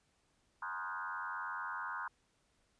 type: tone with frequency modulation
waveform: sine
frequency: 1241 Hz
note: D#6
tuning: 5 cents flat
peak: -38 dBFS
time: 0.62-2.08 s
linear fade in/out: 5 ms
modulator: 91.1 Hz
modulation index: 3.6
effects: pink hiss -75 dBFS RMS until 2.79 s + resampled to 22050 Hz